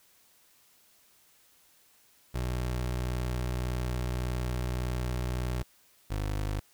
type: tone pair in turn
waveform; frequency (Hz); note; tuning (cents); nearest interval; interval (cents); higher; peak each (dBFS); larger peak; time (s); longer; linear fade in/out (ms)
25% pulse; 61.74 / 51.32; B1 / G#1; 0 / -20; minor third; 320; first; -26; neither; 2.34-5.63 / 6.1-6.6; first; 10
effects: white hiss -63 dBFS RMS until 6.73 s